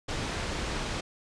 pink low-pass noise, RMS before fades -33 dBFS, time 0.08-1.01 s, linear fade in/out 10 ms, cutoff 5900 Hz, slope 12 dB/octave, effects resampled to 22050 Hz

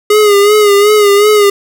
square tone with vibrato, 413.3 Hz, G#4, 8 cents flat, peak -5 dBFS, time 0.1-1.5 s, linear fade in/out 5 ms, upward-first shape sine, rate 2.7 Hz, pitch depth 54 cents each way, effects none

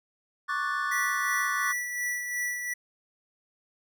triangle chord, D major seventh, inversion third, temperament equal, 1108.7 / 1174.7 / 1480 / 1760 Hz, C#6 / D6 / F#6 / A6, 0 / 0 / 0 / 0 cents, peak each -31 dBFS, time 0.48-1.73 s, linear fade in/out 20 ms
square tone with tremolo, 1956 Hz, B6, 17 cents flat, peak -28 dBFS, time 0.91-2.74 s, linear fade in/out 10 ms, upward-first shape sine, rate 2.8 Hz, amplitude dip 45%
effects none

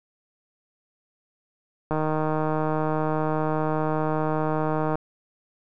click train, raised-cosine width 1 ms, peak -12 dBFS, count 473, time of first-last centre 1.91-4.955 s, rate 155 Hz, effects none

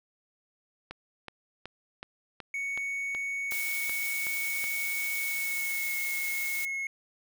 click train, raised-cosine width 0.3 ms, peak -23 dBFS, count 11, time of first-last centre 0.91-4.641 s, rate 2.68 Hz
triangle tone with pitch glide, 2225 to 2174 Hz, C#7 to C#7, +6 to -34 cents, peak -29 dBFS, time 2.54-6.87 s, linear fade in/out 2 ms, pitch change -40 cents, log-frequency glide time 5.15-5.97 s
blue noise, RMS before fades -36 dBFS, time 3.51-6.65 s, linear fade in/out 0 ms
effects none

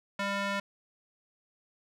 square tone with band-pass filter, 199.4 Hz, G3, 30 cents sharp, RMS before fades -32 dBFS, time 0.19-0.6 s, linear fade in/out 5 ms, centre 1700 Hz, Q 0.81, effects none

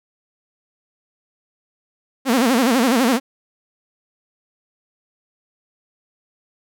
sawtooth tone with vibrato, 246.9 Hz, B3, in tune, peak -10 dBFS, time 2.25-3.2 s, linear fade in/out 50 ms, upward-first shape sine, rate 12 Hz, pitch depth 180 cents each way, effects none

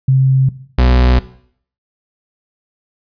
sine / 40% pulse tone pair in turn, 132.6 / 62.33 Hz, C3 / B1, +23 / +17 cents, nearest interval octave + minor second, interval 1306 cents, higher first, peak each -7 dBFS, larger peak neither, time 0.08-0.49 / 0.78-1.19 s, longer neither, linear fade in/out 5 ms, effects noise-tail reverb RT60 0.6 s tail -17 dB re dry + resampled to 11025 Hz

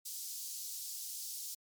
pink high-pass noise, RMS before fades -43 dBFS, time 0.05-1.55 s, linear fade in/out 10 ms, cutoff 4900 Hz, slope 24 dB/octave, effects MP3 96 kbps

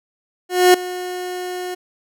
30% pulse tone with ADSR envelope, 362.2 Hz, F#4, 37 cents flat, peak -4 dBFS, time 0.49-1.75 s, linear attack 250 ms, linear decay 5 ms, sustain -18 dB, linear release 12 ms, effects none

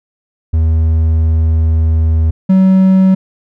triangle tone pair in turn, 80.2 / 189.21 Hz, E2 / F#3, -47 / +39 cents, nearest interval octave + minor third, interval 1486 cents, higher second, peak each -6 / -3 dBFS, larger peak second, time 0.53-2.31 / 2.49-3.15 s, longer first, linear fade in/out 10 ms, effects none

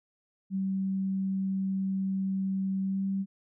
sine tone with pitch glide, 192.1 to 194.33 Hz, G3 to G3, -35 to -15 cents, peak -27 dBFS, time 0.5-3.26 s, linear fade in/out 50 ms, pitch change +20 cents, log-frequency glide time 2.84-3.04 s, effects none

